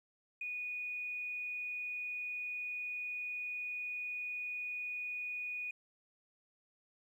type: tone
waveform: triangle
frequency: 2468 Hz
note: D#7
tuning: 15 cents flat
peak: -34 dBFS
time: 0.41-5.71 s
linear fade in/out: 5 ms
effects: tanh soft clip ceiling -36 dBFS